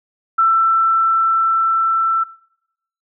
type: tone with level ramp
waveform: sine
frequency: 1335 Hz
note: E6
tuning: 22 cents sharp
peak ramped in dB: -10 to -13 dBFS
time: 0.38-2.24 s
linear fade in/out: 10 ms
effects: noise-tail reverb RT60 0.8 s tail -23 dB re dry